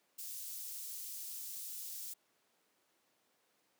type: high-pass noise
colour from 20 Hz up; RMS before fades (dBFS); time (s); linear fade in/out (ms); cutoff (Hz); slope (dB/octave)
white; -45; 0.18-2.14; 10; 5800; 12
effects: pink hiss -75 dBFS RMS until 3.79 s + high-pass 300 Hz 12 dB/octave